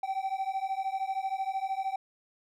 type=beating tone pair; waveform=triangle; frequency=765 / 778 Hz; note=G5 / G5; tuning=-42 / -13 cents; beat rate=13 Hz; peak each=-31 dBFS; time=0.03-1.96 s; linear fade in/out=5 ms; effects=none